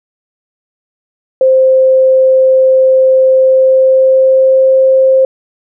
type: tone with pitch glide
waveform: sine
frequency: 523.3 to 527.5 Hz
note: C5 to C5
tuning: 0 to +14 cents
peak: -4 dBFS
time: 1.41-5.25 s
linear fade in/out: 2 ms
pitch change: +14 cents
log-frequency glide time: 3.32-4.71 s
effects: none